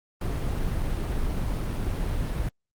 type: noise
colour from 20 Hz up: brown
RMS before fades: -27 dBFS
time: 0.21-2.49 s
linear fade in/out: 5 ms
effects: Opus 32 kbps